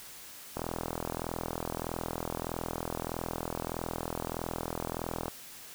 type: click train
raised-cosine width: 1 ms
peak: -19 dBFS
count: 197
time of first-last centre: 0.57-5.282 s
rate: 41.6 Hz
effects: white hiss -48 dBFS RMS until 5.74 s